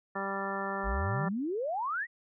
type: harmonic tone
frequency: 196 Hz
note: G3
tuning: in tune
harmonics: 1 / 2 / 3 / 4 / 5 / 6 / 7 / 9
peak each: -40 / -40 / -40 / -40 / -40 / -40 / -40 / -40 dBFS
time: 0.15-1.29 s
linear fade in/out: 10 ms
type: exponential sweep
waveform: sine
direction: up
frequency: 46.25 to 1990 Hz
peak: -30 dBFS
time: 0.83-2.07 s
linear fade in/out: 50 ms
effects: none